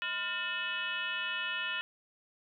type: tone with frequency modulation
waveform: sine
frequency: 2188 Hz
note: C#7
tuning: 23 cents flat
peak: -32 dBFS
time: 0.02-1.81 s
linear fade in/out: 0 ms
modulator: 389 Hz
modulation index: 2.5
effects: none